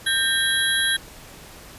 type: tone cluster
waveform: sine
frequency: 1582 / 1825 / 3291 / 3923 / 11130 Hz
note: G6 / A#6 / G#7 / B7 / F9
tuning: +15 / -37 / -16 / -12 / -7 cents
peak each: -23 / -28 / -23 / -26 / -28 dBFS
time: 0.06-0.97 s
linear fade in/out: 10 ms
effects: pink hiss -43 dBFS RMS until 1.78 s + resampled to 32000 Hz